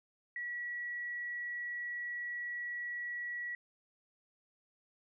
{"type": "tone", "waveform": "sine", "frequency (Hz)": 1932, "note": "B6", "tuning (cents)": -39, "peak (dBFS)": -37, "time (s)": [0.36, 3.55], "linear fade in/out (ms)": 2, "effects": []}